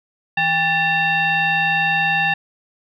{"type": "tone with frequency modulation", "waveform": "sine", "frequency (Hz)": 1760, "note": "A6", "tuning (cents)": 0, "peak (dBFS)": -15, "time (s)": [0.37, 2.34], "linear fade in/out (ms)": 5, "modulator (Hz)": 961, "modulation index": 1.3, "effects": []}